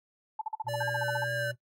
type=tone bursts; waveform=sine; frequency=874 Hz; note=A5; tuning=12 cents flat; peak=-29 dBFS; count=13; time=0.39-1.242 s; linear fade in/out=5 ms; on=24 ms; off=45 ms
type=tone with pitch glide; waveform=triangle; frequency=120 to 123.37 Hz; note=B2 to B2; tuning=-49 to -1 cents; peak=-35 dBFS; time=0.64-1.56 s; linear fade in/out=50 ms; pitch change=+48 cents; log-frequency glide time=0.75-1.14 s
type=tone with tremolo; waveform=square; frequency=581 Hz; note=D5; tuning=19 cents flat; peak=-32 dBFS; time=0.68-1.52 s; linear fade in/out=10 ms; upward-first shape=triangle; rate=3 Hz; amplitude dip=30%
type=tone with vibrato; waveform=sine; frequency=1568 Hz; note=G6; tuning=in tune; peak=-32 dBFS; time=0.8-1.51 s; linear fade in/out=5 ms; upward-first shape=sine; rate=2.4 Hz; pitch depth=57 cents each way
effects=noise-tail reverb RT60 0.1 s tail -17 dB re dry + MP3 64 kbps